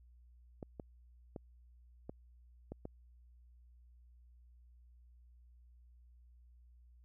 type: clicks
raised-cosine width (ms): 2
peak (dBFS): -30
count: 6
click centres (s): 0.628 / 0.798 / 1.362 / 2.095 / 2.72 / 2.854
effects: added 60 Hz sine -59 dBFS peak until 7.04 s